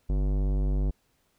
sine tone with tanh clipping, 49 Hz, G1, in tune, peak -25 dBFS, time 0.09-0.91 s, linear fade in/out 10 ms, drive 18 dB, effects pink hiss -70 dBFS RMS until 1.38 s

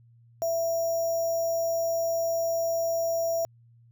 sine tone with sample-and-hold, 665 Hz, E5, 15 cents sharp, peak -24 dBFS, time 0.42-3.45 s, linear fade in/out 0 ms, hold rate 6300 Hz, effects added 117 Hz sine -54 dBFS peak until 3.91 s

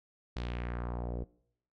sawtooth tone with low-pass filter sweep, 59.8 Hz, A#1, 45 cents sharp, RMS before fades -37 dBFS, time 0.36-1.24 s, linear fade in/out 5 ms, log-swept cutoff 4500 to 440 Hz, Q 1.8, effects noise-tail reverb RT60 0.7 s tail -22 dB re dry

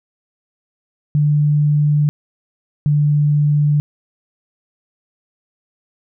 sine tone pair in turn, 148.1 / 147.49 Hz, D3 / D3, +15 / +8 cents, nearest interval unison, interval 7 cents, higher first, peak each -11 dBFS, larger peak neither, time 1.15-2.09 / 2.86-3.8 s, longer neither, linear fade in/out 0 ms, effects none

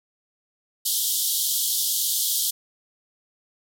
white band-pass noise, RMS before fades -24 dBFS, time 0.85-2.51 s, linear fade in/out 10 ms, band 3100 to 16000 Hz, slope 96 dB/octave, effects none

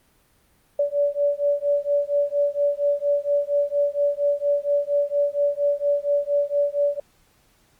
sine beating tone pair, 573 / 577.3 Hz, D5 / D5, -43 / -30 cents, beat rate 4.3 Hz, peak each -22 dBFS, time 0.79-7 s, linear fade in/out 5 ms, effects pink hiss -61 dBFS RMS until 7.79 s + Opus 32 kbps

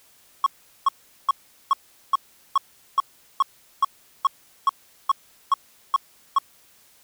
triangle tone bursts, 1100 Hz, C#6, 14 cents flat, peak -12 dBFS, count 15, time 0.44-6.385 s, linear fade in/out 2 ms, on 23 ms, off 400 ms, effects white hiss -56 dBFS RMS until 7.03 s

